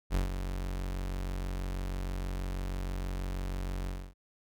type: tone with ADSR envelope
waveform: 40% pulse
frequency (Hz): 46.24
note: F#1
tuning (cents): 0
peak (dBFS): -24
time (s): 0.1-4.14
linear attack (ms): 51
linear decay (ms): 130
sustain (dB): -8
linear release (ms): 270
effects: none